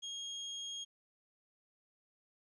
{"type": "tone", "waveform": "35% pulse", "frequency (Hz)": 3261, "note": "G#7", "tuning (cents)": -32, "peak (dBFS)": -39, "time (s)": [0.02, 0.85], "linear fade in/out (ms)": 20, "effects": ["resampled to 24000 Hz", "13-bit"]}